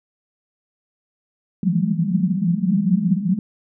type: band-pass noise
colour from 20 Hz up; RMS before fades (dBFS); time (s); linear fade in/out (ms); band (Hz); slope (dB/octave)
pink; -19; 1.63-3.39; 2; 170 to 210; 96
effects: none